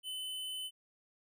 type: tone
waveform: square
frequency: 3028 Hz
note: F#7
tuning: 39 cents sharp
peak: -39 dBFS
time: 0.03-0.71 s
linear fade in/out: 50 ms
effects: none